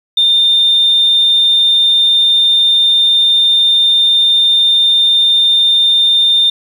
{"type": "tone", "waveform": "sine", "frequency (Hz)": 3613, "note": "A7", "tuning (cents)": 45, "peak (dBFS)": -6, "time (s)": [0.17, 6.5], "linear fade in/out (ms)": 5, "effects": ["tanh soft clip ceiling -2 dBFS", "7-bit"]}